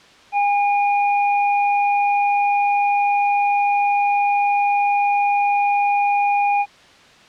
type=tone pair together; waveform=sine; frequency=813.3 / 2437 Hz; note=G#5 / D#7; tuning=-36 / -37 cents; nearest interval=octave + perfect fifth; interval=1899 cents; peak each=-15 / -24 dBFS; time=0.32-6.66 s; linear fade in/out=50 ms; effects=white hiss -47 dBFS RMS until 7.28 s + low-pass 4000 Hz 12 dB/octave